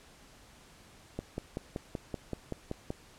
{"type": "click train", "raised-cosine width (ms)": 2, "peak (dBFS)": -21, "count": 10, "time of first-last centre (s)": [1.19, 2.904], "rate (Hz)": 5.25, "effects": ["pink hiss -57 dBFS RMS until 3.18 s", "low-pass 10000 Hz 12 dB/octave"]}